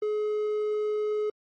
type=tone; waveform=triangle; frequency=423.6 Hz; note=G#4; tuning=34 cents sharp; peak=-23 dBFS; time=0.02-1.3 s; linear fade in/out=5 ms; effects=MP3 32 kbps